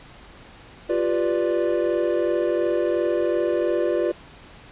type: chord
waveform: triangle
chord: G dominant seventh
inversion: third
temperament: equal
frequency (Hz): 349.2 / 392 / 493.9 / 587.3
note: F4 / G4 / B4 / D5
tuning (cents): 0 / 0 / 0 / 0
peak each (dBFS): -21 / -26 / -24 / -23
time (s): 0.89-4.12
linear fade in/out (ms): 10
effects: pink hiss -46 dBFS RMS until 4.71 s + resampled to 8000 Hz